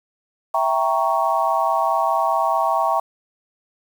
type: chord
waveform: sine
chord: E diminished seventh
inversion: none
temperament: equal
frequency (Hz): 659.3 / 784 / 932.3 / 1108.7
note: E5 / G5 / Bb5 / Db6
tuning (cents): 0 / 0 / 0 / 0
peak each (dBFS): -22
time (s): 0.54-3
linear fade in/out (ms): 5
effects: 7-bit